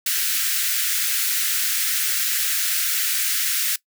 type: high-pass noise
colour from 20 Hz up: white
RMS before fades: -22 dBFS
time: 0.06-3.76 s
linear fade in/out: 5 ms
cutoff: 1400 Hz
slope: 48 dB/octave
effects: noise-tail reverb RT60 0.1 s tail -20 dB re dry